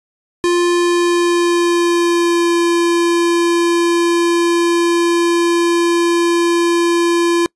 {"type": "tone with pitch glide", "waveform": "square", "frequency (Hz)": [349.2, 342], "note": ["F4", "F4"], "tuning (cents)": [0, -36], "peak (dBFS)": -12, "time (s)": [0.44, 7.46], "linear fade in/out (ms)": 0, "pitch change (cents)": -36, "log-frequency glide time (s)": [0.63, 2.56], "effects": ["noise-tail reverb RT60 0.1 s tail -26 dB re dry", "resampled to 24000 Hz"]}